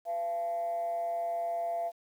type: tone with frequency modulation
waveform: sine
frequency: 683 Hz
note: F5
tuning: 39 cents flat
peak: -29 dBFS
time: 0.05-1.92 s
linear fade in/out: 50 ms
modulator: 186 Hz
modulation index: 0.3
effects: tanh soft clip ceiling -26 dBFS + 10-bit